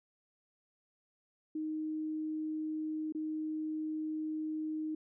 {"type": "tone with dropouts", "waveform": "sine", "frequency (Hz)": 311.1, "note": "D#4", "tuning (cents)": 0, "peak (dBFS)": -34, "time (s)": [1.55, 4.95], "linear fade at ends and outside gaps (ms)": 5, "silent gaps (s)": [3.124, 3.148], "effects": []}